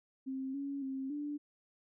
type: tone with pitch steps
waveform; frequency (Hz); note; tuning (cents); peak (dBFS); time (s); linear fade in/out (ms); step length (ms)
sine; 265.2 / 279.2 / 267 / 292.8; C4 / C#4 / C4 / D4; +23 / +13 / +35 / -5; -36; 0.26-1.38; 20; 280
effects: none